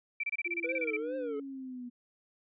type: tone bursts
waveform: sine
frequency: 2333 Hz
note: D7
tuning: 12 cents flat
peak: -30 dBFS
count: 13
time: 0.2-0.967 s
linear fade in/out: 5 ms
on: 35 ms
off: 26 ms
type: linear sweep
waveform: sine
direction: down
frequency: 349.2 to 241.3 Hz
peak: -39 dBFS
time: 0.45-1.9 s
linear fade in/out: 20 ms
type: tone with vibrato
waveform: triangle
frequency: 475.6 Hz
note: A#4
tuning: 35 cents sharp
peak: -32 dBFS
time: 0.64-1.4 s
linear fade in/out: 5 ms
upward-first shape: triangle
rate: 2.4 Hz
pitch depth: 200 cents each way
effects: resampled to 8000 Hz